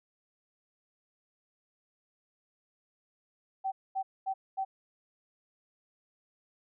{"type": "tone bursts", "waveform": "sine", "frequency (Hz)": 770, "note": "G5", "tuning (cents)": -31, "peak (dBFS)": -29, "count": 4, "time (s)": [3.64, 4.65], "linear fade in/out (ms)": 20, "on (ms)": 80, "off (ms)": 230, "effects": []}